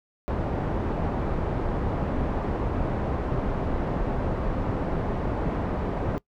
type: low-pass noise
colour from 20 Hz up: pink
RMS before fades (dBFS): -27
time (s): 0.28-6.18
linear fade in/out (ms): 0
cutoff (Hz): 860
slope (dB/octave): 12
effects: noise-tail reverb RT60 0.1 s tail -21 dB re dry